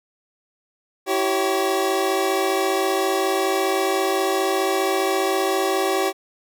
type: chord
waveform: 25% pulse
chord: C# diminished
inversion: first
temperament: equal with one note detuned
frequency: 329.6 / 384.4 / 554.4 Hz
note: E4 / G4 / C#5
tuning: 0 / -34 / 0 cents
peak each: -23 / -17 / -22 dBFS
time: 1.06-6.13 s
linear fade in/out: 50 ms
effects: none